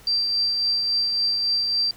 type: tone with tremolo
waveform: sine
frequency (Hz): 4699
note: D8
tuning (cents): 0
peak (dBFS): -18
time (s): 0.07-1.91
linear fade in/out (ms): 2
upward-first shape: triangle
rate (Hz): 3.6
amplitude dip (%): 35
effects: pink hiss -49 dBFS RMS until 1.96 s